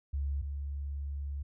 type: tone pair in turn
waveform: sine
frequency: 70.1 / 70.71 Hz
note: C#2 / C#2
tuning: +20 / +35 cents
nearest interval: unison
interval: 15 cents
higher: second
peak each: -30 / -34 dBFS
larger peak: first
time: 0.13-0.42 / 0.42-1.43 s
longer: second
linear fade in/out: 10 ms
effects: none